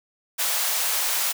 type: high-pass noise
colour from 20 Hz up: white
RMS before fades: -24 dBFS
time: 0.38-1.33 s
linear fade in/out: 20 ms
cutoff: 550 Hz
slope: 24 dB/octave
effects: none